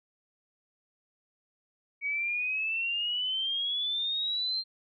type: exponential sweep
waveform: sine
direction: up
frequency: 2243 to 4186 Hz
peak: -28 dBFS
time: 2.01-4.64 s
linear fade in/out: 50 ms
effects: none